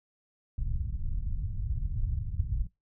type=low-pass noise; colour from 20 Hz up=pink; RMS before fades=-31 dBFS; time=0.58-2.67 s; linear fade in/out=5 ms; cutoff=110 Hz; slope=24 dB/octave; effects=noise-tail reverb RT60 0.2 s tail -22 dB re dry